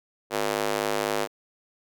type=tone with high-pass filter; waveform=square; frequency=52 Hz; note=G#1; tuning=3 cents sharp; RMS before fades=-27 dBFS; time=0.3-1.28 s; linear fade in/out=50 ms; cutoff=460 Hz; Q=1.3; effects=none